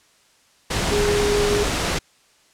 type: tone in noise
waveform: sine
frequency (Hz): 412.3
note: G#4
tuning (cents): -13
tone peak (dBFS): -18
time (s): 0.91-1.64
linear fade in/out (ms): 10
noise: pink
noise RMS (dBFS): -22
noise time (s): 0.7-1.99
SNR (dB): +1
effects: white hiss -57 dBFS RMS until 2.53 s + low-pass 8000 Hz 12 dB/octave